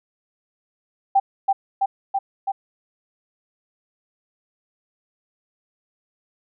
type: tone with echo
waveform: sine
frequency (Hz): 784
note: G5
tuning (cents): 0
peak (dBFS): -12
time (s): 1.15-1.2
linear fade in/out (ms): 10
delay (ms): 330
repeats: 4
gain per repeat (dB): -2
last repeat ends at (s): 2.52
effects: none